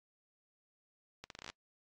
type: accelerating click train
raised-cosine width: 0.2 ms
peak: -28 dBFS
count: 10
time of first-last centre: 1.24-1.5 s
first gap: 62 ms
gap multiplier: 0.79
effects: noise-tail reverb RT60 0.1 s tail -25 dB re dry + AAC 32 kbps